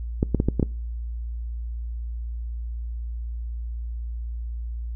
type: clicks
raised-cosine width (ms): 3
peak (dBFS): -7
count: 6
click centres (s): 0.229 / 0.347 / 0.401 / 0.486 / 0.597 / 0.628
effects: noise-tail reverb RT60 0.4 s tail -24 dB re dry + added 58 Hz sine -28 dBFS peak until 4.95 s

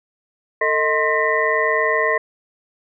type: tone cluster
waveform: sine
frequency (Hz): 448.2 / 627 / 1055 / 1830 / 1978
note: A4 / D#5 / C6 / A#6 / B6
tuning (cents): +32 / +13 / +14 / -32 / +2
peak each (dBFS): -22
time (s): 0.61-2.18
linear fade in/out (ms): 5
effects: none

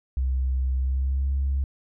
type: tone with pitch glide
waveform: sine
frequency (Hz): 65 to 68.27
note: C2 to C#2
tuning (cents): -11 to -26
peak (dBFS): -20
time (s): 0.17-1.64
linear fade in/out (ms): 0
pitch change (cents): +85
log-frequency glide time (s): 0.78-1.3
effects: tanh soft clip ceiling -18 dBFS

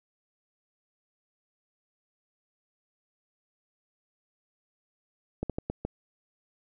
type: slowing click train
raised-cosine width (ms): 2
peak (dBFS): -17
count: 5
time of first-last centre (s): 5.43-5.85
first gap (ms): 67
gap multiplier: 1.31
effects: none

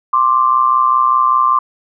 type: tone pair together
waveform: sine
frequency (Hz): 1049.6 / 1174.7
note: C6 / D6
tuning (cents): +5 / 0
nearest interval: major second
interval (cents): 195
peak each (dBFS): -12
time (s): 0.13-1.59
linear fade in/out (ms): 5
effects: none

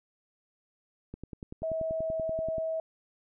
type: click train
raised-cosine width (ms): 3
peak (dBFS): -27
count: 16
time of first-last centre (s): 1.14-2.582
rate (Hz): 10.4
type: tone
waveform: sine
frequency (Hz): 645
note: E5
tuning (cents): -38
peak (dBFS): -29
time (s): 1.63-2.8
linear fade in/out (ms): 2
effects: none

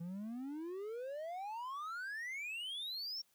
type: exponential sweep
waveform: triangle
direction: up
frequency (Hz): 164.81 to 5590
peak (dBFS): -39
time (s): 0-3.22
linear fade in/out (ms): 10
effects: white hiss -74 dBFS RMS until 3.34 s

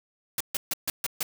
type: noise bursts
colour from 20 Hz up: white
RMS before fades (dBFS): -28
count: 6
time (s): 0.38-1.23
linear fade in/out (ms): 2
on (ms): 25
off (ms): 140
effects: none

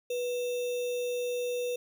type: tone with sample-and-hold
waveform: sine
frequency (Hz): 489.6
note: B4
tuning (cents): -15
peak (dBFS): -29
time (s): 0.1-1.76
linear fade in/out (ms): 5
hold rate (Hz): 3150
effects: none

